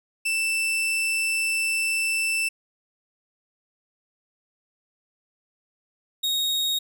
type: tone pair in turn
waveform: 40% pulse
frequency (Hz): 2661 / 3753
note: E7 / A#7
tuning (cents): +16 / +11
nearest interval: tritone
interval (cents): 595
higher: second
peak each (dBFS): -21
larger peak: neither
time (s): 0.25-2.49 / 6.23-6.79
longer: first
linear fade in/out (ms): 10
effects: none